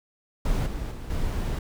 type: noise with level steps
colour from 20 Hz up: brown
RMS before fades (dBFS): -24 / -31 / -35 / -27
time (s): 0.45-1.59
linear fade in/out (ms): 5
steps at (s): 0.66 / 0.91 / 1.1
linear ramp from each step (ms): 5
effects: none